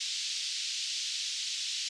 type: band-pass noise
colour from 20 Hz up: pink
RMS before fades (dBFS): -35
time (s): 0-1.89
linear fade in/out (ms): 10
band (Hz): 3200 to 6200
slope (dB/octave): 24
effects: resampled to 22050 Hz